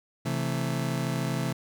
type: chord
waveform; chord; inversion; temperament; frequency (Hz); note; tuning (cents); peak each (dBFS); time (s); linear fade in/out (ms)
35% pulse; A minor; first; just; 132 / 165 / 220; C3 / E3 / A3; +16 / +2 / 0; -28 / -30 / -33; 0.25-1.53; 10
effects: none